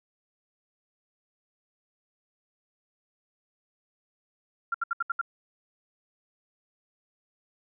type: tone bursts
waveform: sine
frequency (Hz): 1380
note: F6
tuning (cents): -21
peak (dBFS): -24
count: 6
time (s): 4.72-5.214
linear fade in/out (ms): 5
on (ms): 24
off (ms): 70
effects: none